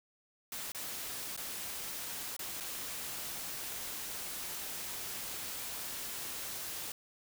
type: noise with dropouts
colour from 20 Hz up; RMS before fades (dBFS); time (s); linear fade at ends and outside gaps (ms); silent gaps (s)
white; -41; 0.52-6.92; 2; 0.72-0.747 / 1.365-1.375 / 2.366-2.392 / 2.602-2.606
effects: none